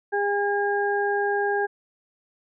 harmonic tone, 405.9 Hz, G#4, 40 cents flat, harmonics 1 / 2 / 4, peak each -24 / -26 / -27 dBFS, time 0.12-1.67 s, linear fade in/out 20 ms, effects none

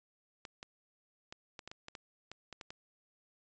clicks, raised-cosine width 0.2 ms, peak -28 dBFS, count 12, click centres 0.452 / 0.629 / 1.325 / 1.592 / 1.676 / 1.715 / 1.884 / 1.952 / 2.316 / 2.527 / 2.612 / 2.705 s, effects resampled to 16000 Hz

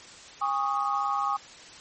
sine chord, Ab suspended fourth, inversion none, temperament equal with one note detuned, 812.6 / 1108.7 / 1244.5 Hz, Ab5 / Db6 / Eb6, -38 / 0 / 0 cents, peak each -29 dBFS, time 0.41-1.37 s, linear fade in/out 10 ms, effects white hiss -47 dBFS RMS until 1.8 s + MP3 32 kbps

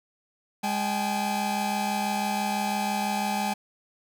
45% pulse tone cluster, 205.7 / 783 / 849 Hz, G#3 / G5 / G#5, -16 / -2 / +38 cents, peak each -30 dBFS, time 0.63-3.54 s, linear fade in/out 10 ms, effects none

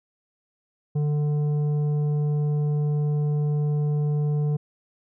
sine tone with tanh clipping, 148.2 Hz, D3, 16 cents sharp, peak -22 dBFS, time 0.95-4.57 s, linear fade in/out 10 ms, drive 8 dB, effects none

